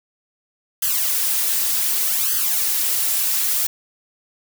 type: noise with flanger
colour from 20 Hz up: blue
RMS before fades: -20 dBFS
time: 0.82-3.67 s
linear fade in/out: 5 ms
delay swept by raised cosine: 0.63 to 4.53 ms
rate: 0.66 Hz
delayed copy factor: +0.9
effects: none